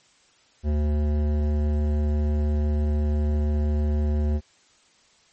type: tone with hard clipping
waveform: sine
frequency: 74.5 Hz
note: D2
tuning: 25 cents sharp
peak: -22 dBFS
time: 0.63-4.41 s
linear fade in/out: 50 ms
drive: 14 dB
effects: white hiss -59 dBFS RMS until 5.32 s + MP3 32 kbps